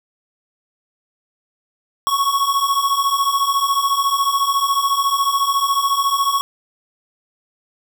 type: beating tone pair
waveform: square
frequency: 1100 / 1114 Hz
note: C#6 / C#6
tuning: -14 / +8 cents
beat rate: 14 Hz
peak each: -21 / -18 dBFS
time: 2.07-6.41 s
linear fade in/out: 0 ms
effects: none